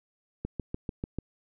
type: click train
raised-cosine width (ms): 3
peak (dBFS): -19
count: 6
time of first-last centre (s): 0.45-1.186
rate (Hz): 6.79
effects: none